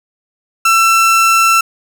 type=tone; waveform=30% pulse; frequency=1340 Hz; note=E6; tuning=28 cents sharp; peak=-5 dBFS; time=0.65-1.61 s; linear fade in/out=5 ms; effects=none